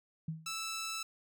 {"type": "tone with exponential decay", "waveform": "sine", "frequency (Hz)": 159.9, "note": "D#3", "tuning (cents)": 48, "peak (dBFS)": -32, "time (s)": [0.28, 0.55], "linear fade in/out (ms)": 5, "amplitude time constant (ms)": 57}
{"type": "tone", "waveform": "10% pulse", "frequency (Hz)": 1318.5, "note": "E6", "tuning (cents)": 0, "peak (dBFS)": -29, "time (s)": [0.46, 1.03], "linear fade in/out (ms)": 5}
{"effects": []}